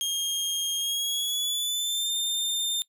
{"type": "tone with pitch glide", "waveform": "sawtooth", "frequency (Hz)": [3234, 3609], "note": ["G#7", "A7"], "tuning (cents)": [-47, 43], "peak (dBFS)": -23, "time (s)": [0.01, 2.82], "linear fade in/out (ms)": 0, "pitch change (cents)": 190, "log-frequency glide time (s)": [0.77, 2.11], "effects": ["noise-tail reverb RT60 0.1 s tail -20 dB re dry"]}